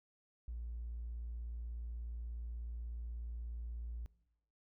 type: tone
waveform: triangle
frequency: 58.27 Hz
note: A#1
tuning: in tune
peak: -37 dBFS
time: 0.48-4.06 s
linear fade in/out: 0 ms
effects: noise-tail reverb RT60 0.9 s tail -23 dB re dry + tanh soft clip ceiling -38 dBFS